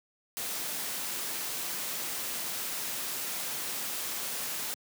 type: noise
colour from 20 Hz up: white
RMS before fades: -35 dBFS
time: 0.37-4.74 s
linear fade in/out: 0 ms
effects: high-pass 150 Hz 12 dB/octave